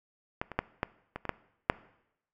clicks, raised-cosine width 0.5 ms, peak -16 / -24 / -11 / -13 / -21 / -22 / -13 / -6 dBFS, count 8, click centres 0.415 / 0.517 / 0.59 / 0.831 / 1.16 / 1.253 / 1.293 / 1.699 s, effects noise-tail reverb RT60 0.8 s tail -20 dB re dry

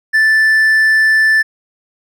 triangle tone, 1760 Hz, A6, in tune, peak -6 dBFS, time 0.13-1.43 s, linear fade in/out 20 ms, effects none

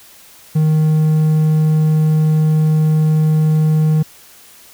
triangle tone, 155.56 Hz, D#3, in tune, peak -8 dBFS, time 0.55-4.03 s, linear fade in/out 10 ms, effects white hiss -43 dBFS RMS until 4.73 s

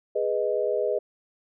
sine chord, G# minor, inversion none, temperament equal, 415.3 / 493.9 / 622.3 Hz, G#4 / B4 / D#5, 0 / 0 / 0 cents, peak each -27 dBFS, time 0.15-0.99 s, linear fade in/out 10 ms, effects none

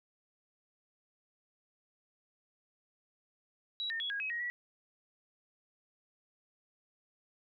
sine tone with pitch steps, 3892 / 1820 / 3357 / 1638 / 2551 / 1886 / 1938 Hz, B7 / A#6 / G#7 / G#6 / D#7 / A#6 / B6, -26 / -42 / +18 / -24 / +43 / +20 / -33 cents, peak -34 dBFS, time 3.8-4.5 s, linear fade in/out 0 ms, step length 100 ms, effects none

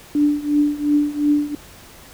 sine tone with tremolo, 293.7 Hz, D4, in tune, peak -11 dBFS, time 0.15-1.55 s, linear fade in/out 2 ms, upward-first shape triangle, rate 2.8 Hz, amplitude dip 90%, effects pink hiss -43 dBFS RMS until 2.13 s

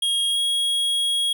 square tone with pitch glide, 3268 to 3300 Hz, G#7 to G#7, -29 to -12 cents, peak -20 dBFS, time 0.02-1.33 s, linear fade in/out 5 ms, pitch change +17 cents, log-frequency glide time 0.3-0.38 s, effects none

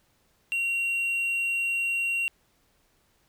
triangle tone, 2750 Hz, F7, 27 cents flat, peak -23 dBFS, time 0.52-2.28 s, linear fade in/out 0 ms, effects pink hiss -67 dBFS RMS until 3.28 s

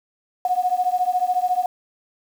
sine beating tone pair, 722 / 736 Hz, F#5 / F#5, -43 / -9 cents, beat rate 14 Hz, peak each -21 dBFS, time 0.45-1.66 s, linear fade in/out 2 ms, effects 7-bit

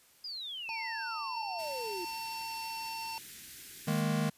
sine exponential sweep, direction down, 5040 to 337.5 Hz, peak -38 dBFS, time 0.24-2.05 s, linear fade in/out 5 ms
harmonic tone, 902 Hz, A5, 43 cents sharp, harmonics 1 / 3 / 5 / 6, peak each -39 / -44 / -46 / -47 dBFS, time 0.69-3.18 s, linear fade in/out 0 ms
white band-stop noise, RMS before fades -48 dBFS, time 1.58-4.02 s, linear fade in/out 20 ms, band 420 to 1500 Hz, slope 48 dB/octave
square chord, D# suspended fourth, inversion none, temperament equal, 155.56 / 207.7 / 233.1 Hz, D#3 / G#3 / A#3, 0 / 0 / 0 cents, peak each -32 / -34 / -36 dBFS, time 3.87-4.3 s, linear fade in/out 10 ms
effects white hiss -63 dBFS RMS until 4.37 s + resampled to 32000 Hz

